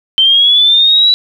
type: linear sweep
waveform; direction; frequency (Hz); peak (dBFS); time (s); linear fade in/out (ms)
sine; up; 3100 to 3951; -5; 0.18-1.14; 0
effects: 7-bit